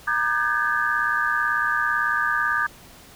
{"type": "tone cluster", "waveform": "sine", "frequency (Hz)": [940, 1206, 1535, 1653, 1731], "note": ["A#5", "D6", "G6", "G#6", "A6"], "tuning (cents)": [14, 46, -37, -9, -29], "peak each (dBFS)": [-32, -24, -25, -25, -30], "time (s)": [0.07, 2.67], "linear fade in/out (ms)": 10, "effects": ["pink hiss -47 dBFS RMS until 3.15 s"]}